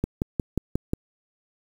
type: click train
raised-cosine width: 3 ms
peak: -10 dBFS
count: 6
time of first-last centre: 0.04-0.934 s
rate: 5.59 Hz
effects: 7-bit